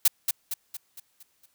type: noise with echo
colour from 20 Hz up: blue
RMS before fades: -18 dBFS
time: 0.05-0.08 s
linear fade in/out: 5 ms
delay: 230 ms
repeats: 6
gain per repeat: -6 dB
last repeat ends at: 1.46 s
effects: white hiss -69 dBFS RMS until 1.54 s